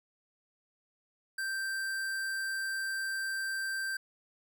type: tone with hard clipping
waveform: sine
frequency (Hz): 1568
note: G6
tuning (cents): 0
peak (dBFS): -34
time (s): 1.38-3.97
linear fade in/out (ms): 5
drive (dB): 17
effects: none